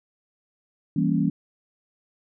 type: chord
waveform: sine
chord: E diminished seventh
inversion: none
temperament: equal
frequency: 164.81 / 196 / 233.1 / 277.2 Hz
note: E3 / G3 / Bb3 / Db4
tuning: 0 / 0 / 0 / 0 cents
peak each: -24 / -25 / -26 / -25 dBFS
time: 0.96-1.3 s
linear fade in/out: 5 ms
effects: none